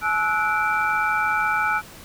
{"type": "tone cluster", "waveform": "sine", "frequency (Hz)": [853, 1305, 1471, 2335], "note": ["G#5", "E6", "F#6", "D7"], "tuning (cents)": [46, -18, -11, -11], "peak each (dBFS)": [-25, -24, -23, -28], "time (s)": [0.01, 1.82], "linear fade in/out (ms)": 50, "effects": ["pink hiss -43 dBFS RMS until 2.04 s"]}